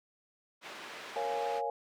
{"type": "band-pass noise", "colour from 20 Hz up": "white", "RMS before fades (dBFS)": -46, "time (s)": [0.61, 1.62], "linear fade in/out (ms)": 50, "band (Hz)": [280, 2600], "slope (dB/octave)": 12}
{"type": "chord", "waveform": "sine", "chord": "Bb minor seventh", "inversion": "none", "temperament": "equal", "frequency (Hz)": [466.2, 554.4, 698.5, 830.6], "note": ["Bb4", "Db5", "F5", "Ab5"], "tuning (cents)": [0, 0, 0, 0], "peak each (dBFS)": [-37, -38, -38, -35], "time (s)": [1.16, 1.7], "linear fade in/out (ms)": 2}
{"effects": []}